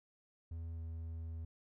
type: tone with pitch glide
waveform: triangle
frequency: 82.6 to 81.75 Hz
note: E2 to E2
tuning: +4 to -14 cents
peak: -39 dBFS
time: 0.51-1.45 s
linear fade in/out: 5 ms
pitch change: -18 cents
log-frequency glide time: 0.74-0.8 s
effects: none